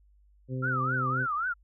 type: harmonic tone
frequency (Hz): 129.2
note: C3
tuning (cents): -21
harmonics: 1 / 2 / 3 / 4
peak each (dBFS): -31 / -37 / -41 / -43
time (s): 0.48-1.27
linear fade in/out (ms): 50
type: tone with vibrato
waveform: sine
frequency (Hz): 1331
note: E6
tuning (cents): +16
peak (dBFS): -27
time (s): 0.62-1.54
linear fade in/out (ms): 20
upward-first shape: triangle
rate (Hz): 3.8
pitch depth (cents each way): 260
effects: added 50 Hz sine -58 dBFS peak until 1.63 s